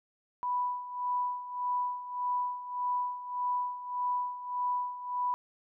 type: tone with tremolo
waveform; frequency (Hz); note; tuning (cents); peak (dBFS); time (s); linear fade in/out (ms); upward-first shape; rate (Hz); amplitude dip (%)
sine; 987.8; B5; 0; -27; 0.43-5.34; 0; sine; 1.7; 75
effects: none